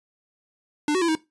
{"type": "tone with pitch steps", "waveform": "square", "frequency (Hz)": [297.7, 372.7, 337, 316.7], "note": ["D4", "F#4", "E4", "D#4"], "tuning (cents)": [24, 13, 38, 31], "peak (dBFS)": -20, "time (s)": [0.88, 1.152], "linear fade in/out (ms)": 2, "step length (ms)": 68, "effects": ["noise-tail reverb RT60 0.2 s tail -18 dB re dry", "resampled to 22050 Hz"]}